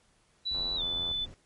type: tone with pitch glide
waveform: sine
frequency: 3951 to 3500 Hz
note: B7 to A7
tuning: 0 to -10 cents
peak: -29 dBFS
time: 0.45-1.26 s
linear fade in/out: 20 ms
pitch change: -210 cents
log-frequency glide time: 0.76-0.82 s
type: noise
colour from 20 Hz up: brown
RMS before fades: -45 dBFS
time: 0.51-1.34 s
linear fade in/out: 0 ms
type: click train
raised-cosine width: 1 ms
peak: -31 dBFS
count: 49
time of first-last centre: 0.55-1.113 s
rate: 85.2 Hz
effects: pink hiss -67 dBFS RMS until 1.45 s + MP3 48 kbps